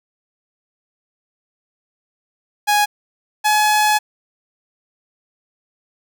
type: tone pair in turn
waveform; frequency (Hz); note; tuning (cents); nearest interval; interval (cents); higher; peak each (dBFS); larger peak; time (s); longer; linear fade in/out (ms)
sawtooth; 830.6 / 847.6; G#5 / G#5; 0 / +35; unison; 35; second; -9; neither; 2.67-2.86 / 3.44-3.99; second; 20
effects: none